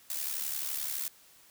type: noise with amplitude modulation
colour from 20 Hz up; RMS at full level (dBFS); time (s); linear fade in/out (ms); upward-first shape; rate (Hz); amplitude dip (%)
blue; -32; 0.1-1.08; 2; sine; 71.7; 65
effects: white hiss -59 dBFS RMS until 1.5 s